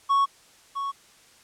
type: tone pair in turn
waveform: triangle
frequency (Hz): 1109 / 1109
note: C#6 / C#6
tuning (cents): 0 / 0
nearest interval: unison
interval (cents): 0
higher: neither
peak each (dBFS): -16 / -25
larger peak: first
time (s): 0.09-0.26 / 0.75-0.92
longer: neither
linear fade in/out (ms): 20
effects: white hiss -55 dBFS RMS until 1.43 s + low-pass 9000 Hz 12 dB/octave